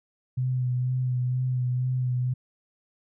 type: tone with vibrato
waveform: sine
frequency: 126.4 Hz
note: B2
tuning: 41 cents sharp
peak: -23 dBFS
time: 0.37-2.34 s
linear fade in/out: 10 ms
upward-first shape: sine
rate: 2.1 Hz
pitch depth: 24 cents each way
effects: none